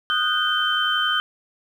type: tone cluster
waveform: sine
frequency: 1240 / 1468 / 1559 / 3093 Hz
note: D#6 / F#6 / G6 / G7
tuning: -6 / -14 / -10 / -24 cents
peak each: -25 / -24 / -28 / -22 dBFS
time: 0.1-1.2 s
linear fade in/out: 0 ms
effects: 8-bit